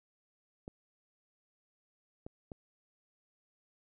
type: clicks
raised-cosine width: 2 ms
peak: -30 dBFS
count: 3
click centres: 0.679 / 2.265 / 2.518 s
effects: none